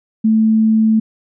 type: tone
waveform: sine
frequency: 220 Hz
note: A3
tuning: in tune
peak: -9 dBFS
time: 0.24-1 s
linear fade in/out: 10 ms
effects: none